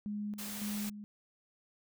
sine tone with tremolo, 207.7 Hz, G#3, in tune, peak -35 dBFS, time 0.06-1.04 s, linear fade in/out 0 ms, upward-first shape square, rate 1.8 Hz, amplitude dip 60%
white noise, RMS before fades -43 dBFS, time 0.38-0.9 s, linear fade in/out 10 ms
effects none

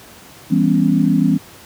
sine chord, C# half-diminished seventh, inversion first, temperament just, 166.31 / 199.57 / 249.5 / 277.2 Hz, E3 / G3 / B3 / C#4, +16 / +31 / +18 / 0 cents, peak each -17 dBFS, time 0.5-1.38 s, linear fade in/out 20 ms, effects pink hiss -41 dBFS RMS until 1.65 s + high-pass 80 Hz 12 dB/octave

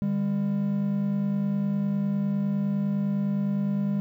triangle tone pair together, 150.46 / 200.3 Hz, D3 / G3, +42 / +38 cents, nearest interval perfect fourth, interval 496 cents, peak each -29 / -22 dBFS, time 0.02-4 s, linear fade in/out 0 ms, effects 10-bit

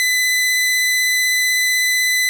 sawtooth tone with vibrato, 2007 Hz, B6, 27 cents sharp, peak -11 dBFS, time 0-2.29 s, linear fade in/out 0 ms, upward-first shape triangle, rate 16 Hz, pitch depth 11 cents each way, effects none

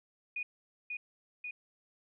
sine tone with echo, 2464 Hz, D#7, 17 cents flat, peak -34 dBFS, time 0.36-0.43 s, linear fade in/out 5 ms, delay 540 ms, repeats 2, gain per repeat -2 dB, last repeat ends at 1.51 s, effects none

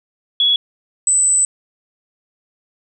sine tone pair in turn, 3369 / 8013 Hz, G#7 / B8, +24 / +24 cents, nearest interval octave + minor third, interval 1500 cents, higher second, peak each -11 dBFS, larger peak neither, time 0.4-0.56 / 1.07-1.45 s, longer second, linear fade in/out 2 ms, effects none

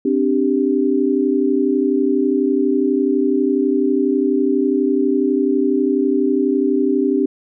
sine chord, C suspended second, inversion none, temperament equal, 261.6 / 293.7 / 392 Hz, C4 / D4 / G4, 0 / 0 / 0 cents, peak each -18 dBFS, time 0.05-7.26 s, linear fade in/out 5 ms, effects none

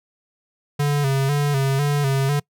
square tone with vibrato, 140.3 Hz, C#3, 21 cents sharp, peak -18 dBFS, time 0.79-2.4 s, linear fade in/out 10 ms, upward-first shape square, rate 2 Hz, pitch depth 56 cents each way, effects noise-tail reverb RT60 0.1 s tail -24 dB re dry

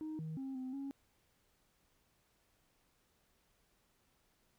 sine tone with pitch steps, 311.6 / 158 / 267.6 / 258 / 275.5 Hz, D#4 / D#3 / C4 / C4 / C#4, +3 / +27 / +39 / -24 / -11 cents, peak -38 dBFS, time 0.01-0.91 s, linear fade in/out 0 ms, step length 180 ms, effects tanh soft clip ceiling -38 dBFS + pink hiss -75 dBFS RMS until 4.58 s

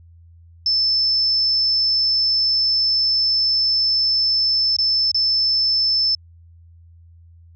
sine tone with dropouts, 5274 Hz, E8, in tune, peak -15 dBFS, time 0.66-6.15 s, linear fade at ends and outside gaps 2 ms, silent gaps 4.766-4.786 / 5.116-5.145 s, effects added 84 Hz sine -44 dBFS peak until 7.55 s

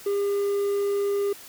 triangle tone, 402.6 Hz, G4, 46 cents sharp, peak -20 dBFS, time 0.06-1.33 s, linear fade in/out 5 ms, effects white hiss -45 dBFS RMS until 1.48 s

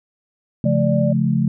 sine chord, Db augmented, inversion none, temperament just, 138.59 / 173.24 / 216.5 Hz, Db3 / F3 / A3, 0 / -14 / -28 cents, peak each -19 / -20 / -19 dBFS, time 0.64-1.48 s, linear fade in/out 2 ms
sine tone, 587.3 Hz, D5, in tune, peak -20 dBFS, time 0.65-1.13 s, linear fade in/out 10 ms
effects none

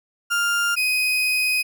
35% pulse tone pair in turn, 1400 / 2505 Hz, F6 / D#7, +4 / +11 cents, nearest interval minor seventh, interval 1007 cents, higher second, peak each -17 dBFS, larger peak neither, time 0.3-0.76 / 0.76-1.63 s, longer second, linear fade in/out 20 ms, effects none

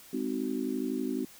sine chord, Ab dominant seventh, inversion none, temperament just, 207.7 / 259.6 / 311.5 / 373.8 Hz, Ab3 / C4 / Eb4 / Gb4, 0 / -13 / +2 / +18 cents, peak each -38 / -32 / -36 / -36 dBFS, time 0.13-1.25 s, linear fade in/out 5 ms, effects white hiss -53 dBFS RMS until 1.39 s

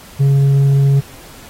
triangle tone with tanh clipping, 138.59 Hz, C#3, in tune, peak -9 dBFS, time 0.19-1.01 s, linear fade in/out 20 ms, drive 8 dB, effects pink hiss -39 dBFS RMS until 1.49 s + AAC 48 kbps

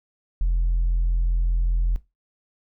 sine tone, 42.56 Hz, F1, 44 cents flat, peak -16 dBFS, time 0.41-1.96 s, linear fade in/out 0 ms, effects noise-tail reverb RT60 0.2 s tail -17 dB re dry + tanh soft clip ceiling -16 dBFS

